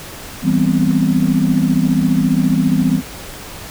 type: chord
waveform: sine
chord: C major seventh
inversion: first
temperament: equal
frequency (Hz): 164.81 / 196 / 246.9 / 261.6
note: E3 / G3 / B3 / C4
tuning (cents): 0 / 0 / 0 / 0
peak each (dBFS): -17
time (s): 0.42-3.02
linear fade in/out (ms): 50
effects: pink hiss -32 dBFS RMS until 3.7 s